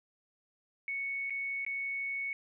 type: tone with dropouts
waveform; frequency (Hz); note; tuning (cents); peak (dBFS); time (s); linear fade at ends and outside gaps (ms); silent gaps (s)
sine; 2217; C#7; 0; -33; 0.88-2.33; 1; 1.298-1.305 / 1.649-1.664
effects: none